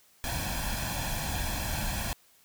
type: noise with comb filter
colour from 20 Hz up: pink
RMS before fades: -32 dBFS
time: 0.24-2.13 s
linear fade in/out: 0 ms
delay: 1.2 ms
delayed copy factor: +0.75
effects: white hiss -62 dBFS RMS until 2.44 s